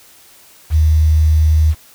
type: tone with quantisation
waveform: sine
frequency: 77.78 Hz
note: D#2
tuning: in tune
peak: -8 dBFS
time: 0.7-1.75 s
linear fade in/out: 50 ms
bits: 6
effects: white hiss -45 dBFS RMS until 1.94 s